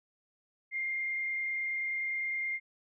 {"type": "tone with frequency modulation", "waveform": "sine", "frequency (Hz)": 2113, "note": "C7", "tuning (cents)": 16, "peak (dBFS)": -31, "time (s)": [0.71, 2.6], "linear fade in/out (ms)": 50, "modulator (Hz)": 29.7, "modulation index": 0.66, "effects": []}